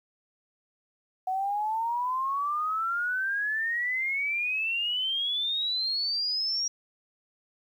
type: exponential sweep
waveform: sine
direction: up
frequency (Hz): 740 to 5690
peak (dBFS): -26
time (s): 1.27-6.68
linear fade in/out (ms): 5
effects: 10-bit